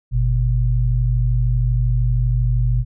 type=tone pair together; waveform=sine; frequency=49.21 / 122 Hz; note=G1 / B2; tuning=+7 / -21 cents; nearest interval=octave + major third; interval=1572 cents; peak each=-17 dBFS; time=0.11-2.85 s; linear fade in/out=50 ms; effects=none